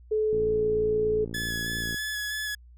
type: tone with pitch glide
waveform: sine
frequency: 431.1 to 428.6 Hz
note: A4 to A4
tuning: -35 to -45 cents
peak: -22 dBFS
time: 0.11-1.25 s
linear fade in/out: 10 ms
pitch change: -10 cents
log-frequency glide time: 0.49-0.66 s
type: click train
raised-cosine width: 3 ms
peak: -24 dBFS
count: 93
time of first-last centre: 0.33-1.944 s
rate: 57 Hz
type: tone with vibrato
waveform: sawtooth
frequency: 1703 Hz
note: G#6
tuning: 43 cents sharp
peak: -26 dBFS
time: 1.34-2.55 s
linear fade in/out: 5 ms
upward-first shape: square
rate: 3.1 Hz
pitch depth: 14 cents each way
effects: added 60 Hz sine -48 dBFS peak until 2.77 s